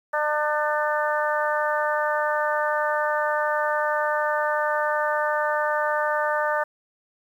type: harmonic tone with a mistuned harmonic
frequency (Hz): 300.9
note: D4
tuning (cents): +42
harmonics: 2 / 3 / 4 / 5 / 6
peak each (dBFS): -25 / -27 / -28 / -29 / -30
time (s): 0.13-6.64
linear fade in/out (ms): 10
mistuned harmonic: 6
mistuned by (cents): -26
effects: 9-bit